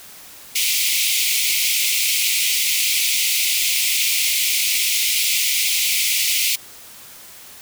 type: high-pass noise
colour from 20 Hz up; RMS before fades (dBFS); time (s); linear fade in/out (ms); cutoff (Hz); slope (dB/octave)
pink; -19; 0.55-6.56; 10; 2100; 96
effects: white hiss -41 dBFS RMS until 7.61 s